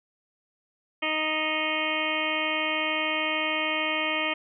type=harmonic tone; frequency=311.1 Hz; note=D#4; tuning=in tune; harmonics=1 / 2 / 3 / 4 / 6 / 7 / 8 / 9 / 10; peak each=-35 / -33 / -36 / -34 / -34 / -31 / -32 / -35 / -34 dBFS; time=1.02-4.34 s; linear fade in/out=10 ms; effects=none